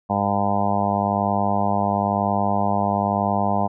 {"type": "harmonic tone", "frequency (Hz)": 101, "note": "G#2", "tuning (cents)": -48, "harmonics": [1, 2, 3, 4, 5, 6, 7, 8, 9, 10], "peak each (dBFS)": [-28, -24, -34, -35, -33, -28, -24, -26, -27, -30], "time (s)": [0.09, 3.68], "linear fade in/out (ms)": 20, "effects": []}